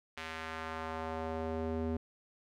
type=tone with band-pass filter sweep; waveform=square; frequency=80.5 Hz; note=E2; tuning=41 cents flat; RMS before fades=-38 dBFS; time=0.17-1.97 s; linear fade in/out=5 ms; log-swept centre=2300 to 300 Hz; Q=1.1; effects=none